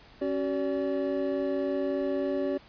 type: tone cluster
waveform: triangle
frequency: 274.5 / 377.9 / 576 Hz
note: C#4 / F#4 / D5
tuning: -17 / +37 / -34 cents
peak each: -29 dBFS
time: 0.21-2.58 s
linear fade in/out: 10 ms
effects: pink hiss -54 dBFS RMS until 2.68 s + resampled to 11025 Hz